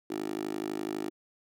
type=tone with high-pass filter; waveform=10% pulse; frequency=52 Hz; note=G#1; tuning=3 cents sharp; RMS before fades=-35 dBFS; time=0.1-1.1 s; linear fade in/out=5 ms; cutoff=340 Hz; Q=3.9; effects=none